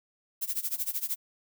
violet noise with tremolo, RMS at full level -29 dBFS, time 0.41-1.16 s, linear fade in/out 20 ms, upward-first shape sine, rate 13 Hz, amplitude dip 90%, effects none

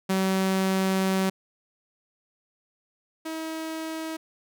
sawtooth tone pair in turn, 190.4 / 320.2 Hz, F#3 / D#4, +50 / +50 cents, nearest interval major sixth, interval 900 cents, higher second, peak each -18 / -27 dBFS, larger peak first, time 0.09-1.3 / 3.25-4.17 s, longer first, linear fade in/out 10 ms, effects none

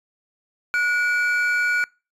triangle tone pair together, 1455 / 2310 Hz, F#6 / D7, -29 / -29 cents, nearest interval minor sixth, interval 800 cents, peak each -17 / -23 dBFS, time 0.74-1.84 s, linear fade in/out 0 ms, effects noise-tail reverb RT60 0.3 s tail -25 dB re dry + tanh soft clip ceiling -10 dBFS

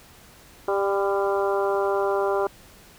harmonic tone with a mistuned harmonic, 197.8 Hz, G3, 16 cents sharp, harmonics 2 / 3 / 4 / 5 / 6 / 7, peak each -23 / -27 / -29 / -31 / -33 / -34 dBFS, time 0.68-2.47 s, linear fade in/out 2 ms, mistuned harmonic 5, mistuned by +26 cents, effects pink hiss -50 dBFS RMS until 2.98 s

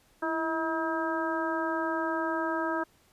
harmonic tone with a mistuned harmonic, 320 Hz, D#4, 49 cents sharp, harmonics 1 / 2 / 3 / 4 / 5, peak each -32 / -34 / -34 / -35 / -35 dBFS, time 0.22-2.84 s, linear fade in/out 10 ms, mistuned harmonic 1, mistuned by +58 cents, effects pink hiss -64 dBFS RMS until 3.12 s + resampled to 32000 Hz

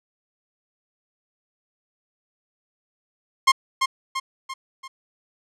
sawtooth tone with echo, 1064 Hz, C6, 29 cents sharp, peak -8 dBFS, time 3.47-3.52 s, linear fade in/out 10 ms, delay 340 ms, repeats 4, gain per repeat -6 dB, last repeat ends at 4.88 s, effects low-pass 8000 Hz 12 dB/octave

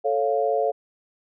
sine chord, A augmented, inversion none, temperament equal, 440 / 554.4 / 698.5 Hz, A4 / C#5 / E#5, 0 / 0 / 0 cents, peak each -24 dBFS, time 0.04-0.72 s, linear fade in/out 20 ms, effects none

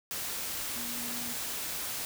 sine tone in noise, 240.5 Hz, B3, 46 cents flat, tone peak -43 dBFS, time 0.76-1.33 s, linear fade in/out 0 ms, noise white, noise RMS -36 dBFS, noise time 0.11-2.05 s, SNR -10 dB, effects none

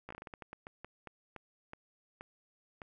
slowing click train, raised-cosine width 0.5 ms, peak -30 dBFS, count 17, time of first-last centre 0.09-2.818 s, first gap 15 ms, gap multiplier 1.28, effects none

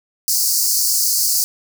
pink high-pass noise, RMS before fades -17 dBFS, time 0.28-1.44 s, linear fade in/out 0 ms, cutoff 4500 Hz, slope 96 dB/octave, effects none

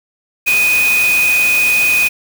sine tone in noise, 2489 Hz, D#7, in tune, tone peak -10 dBFS, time 0.46-2.09 s, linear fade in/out 20 ms, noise white, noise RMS -21 dBFS, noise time 0.46-2.09 s, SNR +8 dB, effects none

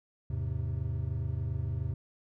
triangle chord, E augmented, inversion none, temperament equal with one note detuned, 80.76 / 103.83 / 130.81 Hz, E2 / G#2 / B#2, -35 / 0 / 0 cents, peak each -33 dBFS, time 0.3-1.94 s, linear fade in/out 5 ms, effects none

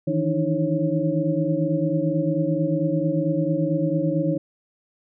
sine tone cluster, 155.8 / 164.8 / 296.8 / 321.2 / 547 Hz, D#3 / E3 / D4 / E4 / C#5, +3 / 0 / +18 / -45 / -23 cents, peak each -26 dBFS, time 0.07-4.38 s, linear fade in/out 10 ms, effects none

